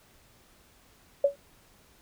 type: tone with exponential decay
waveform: sine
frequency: 564 Hz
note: C#5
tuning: 30 cents sharp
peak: -15 dBFS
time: 1.24-1.36 s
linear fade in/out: 5 ms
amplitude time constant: 25 ms
effects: pink hiss -60 dBFS RMS until 2.01 s